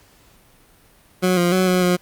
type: tone with pitch steps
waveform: 20% pulse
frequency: 183.2 / 175.1 / 185.8 / 182.3 / 178.9 Hz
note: F#3 / F3 / F#3 / F#3 / F3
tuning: -17 / +5 / +7 / -25 / +42 cents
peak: -10 dBFS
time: 1.22-1.97 s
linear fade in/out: 20 ms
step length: 150 ms
effects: pink hiss -53 dBFS RMS until 2.01 s + Opus 48 kbps